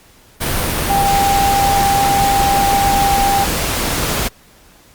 sine tone in noise, 795 Hz, G5, 24 cents sharp, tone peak -12 dBFS, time 0.89-3.45 s, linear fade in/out 20 ms, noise pink, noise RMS -18 dBFS, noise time 0.4-4.29 s, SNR +3 dB, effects pink hiss -47 dBFS RMS until 4.94 s + Opus 48 kbps

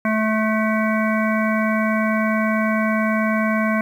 harmonic tone with a mistuned harmonic, 217.7 Hz, A3, 18 cents flat, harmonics 1 / 3 / 5 / 7 / 9 / 10, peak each -19 / -24 / -26 / -27 / -29 / -29 dBFS, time 0.05-3.81 s, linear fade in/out 2 ms, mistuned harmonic 10, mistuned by +65 cents, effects 8-bit

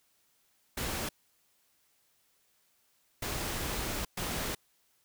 pink noise bursts at uneven times, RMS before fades -35 dBFS, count 3, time 0.77-1.09 / 3.22-4.05 / 4.17-4.55 s, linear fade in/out 5 ms, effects white hiss -71 dBFS RMS until 5.04 s

